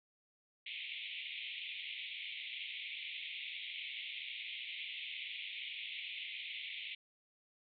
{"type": "band-pass noise", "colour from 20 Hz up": "pink", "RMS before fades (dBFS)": -45, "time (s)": [0.66, 6.95], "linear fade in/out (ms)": 5, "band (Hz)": [2100, 3700], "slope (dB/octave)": 96, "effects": []}